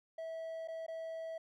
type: tone with dropouts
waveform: triangle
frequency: 651 Hz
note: E5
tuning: 22 cents flat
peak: -38 dBFS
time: 0.18-1.38 s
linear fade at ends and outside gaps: 5 ms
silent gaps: 0.676-0.683 / 0.865-0.881 s
effects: none